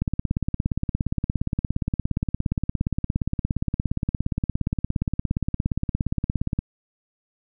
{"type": "click train", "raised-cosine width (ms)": 5, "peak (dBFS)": -10, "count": 114, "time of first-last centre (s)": [0.02, 6.59], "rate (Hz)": 17.2, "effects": []}